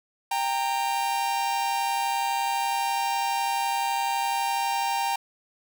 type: tone pair together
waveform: 45% pulse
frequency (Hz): 792 / 923.9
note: G5 / A#5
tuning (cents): +18 / -16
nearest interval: minor third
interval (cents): 266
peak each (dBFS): -27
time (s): 0.31-5.16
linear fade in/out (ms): 5
effects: none